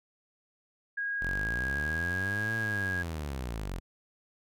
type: tone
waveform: sine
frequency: 1640 Hz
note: G#6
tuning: 22 cents flat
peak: -30 dBFS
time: 0.97-3.03 s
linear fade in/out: 10 ms
type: linear two-way sweep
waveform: sawtooth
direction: up then down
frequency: 41.24 to 113.3 to 41.24 Hz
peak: -30 dBFS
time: 1.21-3.8 s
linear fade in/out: 20 ms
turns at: 2.56 s
effects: none